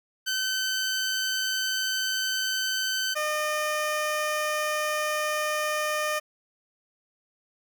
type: tone pair in turn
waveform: 15% pulse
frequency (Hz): 1531 / 607.6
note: G6 / D#5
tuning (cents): -41 / -41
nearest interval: octave + major third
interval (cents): 1600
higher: first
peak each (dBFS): -19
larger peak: neither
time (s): 0.26-3.15 / 3.15-6.2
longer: second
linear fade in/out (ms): 20
effects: none